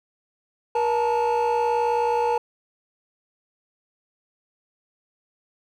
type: tone cluster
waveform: triangle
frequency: 476.5 / 868 / 927 Hz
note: A#4 / A5 / A#5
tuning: +38 / -24 / -10 cents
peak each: -20 / -20 / -26 dBFS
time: 0.75-2.38 s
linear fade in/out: 5 ms
effects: tanh soft clip ceiling -12 dBFS